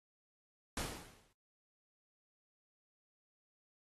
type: noise with exponential decay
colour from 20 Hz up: pink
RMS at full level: -37 dBFS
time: 0.77-1.33 s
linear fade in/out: 2 ms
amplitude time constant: 120 ms
effects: AAC 32 kbps